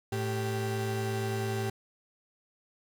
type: tone pair together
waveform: 35% pulse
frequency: 110 / 390.8 Hz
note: A2 / G4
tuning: 0 / -5 cents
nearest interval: octave + minor seventh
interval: 2195 cents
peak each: -30 / -32 dBFS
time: 0.12-1.7 s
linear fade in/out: 5 ms
effects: none